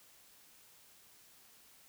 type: silence
effects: white hiss -62 dBFS RMS until 1.88 s